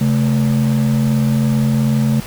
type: ring-modulated tone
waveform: triangle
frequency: 176.9 Hz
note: F3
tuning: 23 cents sharp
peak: -7 dBFS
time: 0.01-2.2 s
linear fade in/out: 0 ms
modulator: 41.3 Hz
effects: pink hiss -32 dBFS RMS until 2.26 s